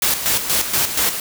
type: noise with tremolo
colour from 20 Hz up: white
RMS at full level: -17 dBFS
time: 0.02-1.2 s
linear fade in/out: 2 ms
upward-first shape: square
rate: 4.2 Hz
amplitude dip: 60%
effects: none